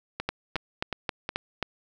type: two click trains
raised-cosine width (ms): 0.3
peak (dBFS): -11 / -14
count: 6 / 4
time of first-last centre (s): 0.29-1.627 / 0.2-1.291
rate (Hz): 3.74 / 2.75
effects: none